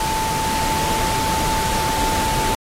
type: tone in noise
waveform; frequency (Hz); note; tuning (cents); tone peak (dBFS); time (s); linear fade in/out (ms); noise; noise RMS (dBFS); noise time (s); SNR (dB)
sine; 881; A5; +2; -21; 0-2.55; 2; pink; -23; 0-2.55; -1
effects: low-pass 12000 Hz 12 dB/octave + AAC 48 kbps